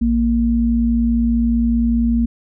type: tone pair together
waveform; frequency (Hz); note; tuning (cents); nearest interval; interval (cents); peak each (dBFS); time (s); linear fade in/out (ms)
sine; 57.49 / 232.7; A#1 / A#3; -23 / -3; 2 octaves; 2420; -19 / -14; 0.01-2.26; 10
effects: none